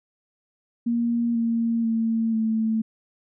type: tone with pitch steps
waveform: sine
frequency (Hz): 235.1 / 230.5 / 226 / 221.6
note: A#3 / A#3 / A3 / A3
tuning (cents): +15 / -19 / +47 / +13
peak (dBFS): -20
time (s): 0.86-2.82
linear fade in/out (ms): 10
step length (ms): 490
effects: none